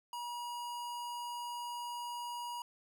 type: tone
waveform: square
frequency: 960 Hz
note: B5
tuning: 49 cents flat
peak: -40 dBFS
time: 0.13-2.62 s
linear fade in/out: 2 ms
effects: none